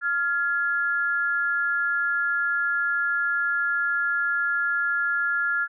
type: tone pair together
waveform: sine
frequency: 1396.9 / 1688.4 Hz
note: F6 / G#6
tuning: 0 / +28 cents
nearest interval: minor third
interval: 328 cents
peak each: -23 / -26 dBFS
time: 0.01-5.68 s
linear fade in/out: 50 ms
effects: none